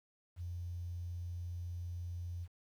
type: tone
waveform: sine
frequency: 87.31 Hz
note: F2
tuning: in tune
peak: -39 dBFS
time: 0.36-2.48 s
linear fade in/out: 50 ms
effects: 11-bit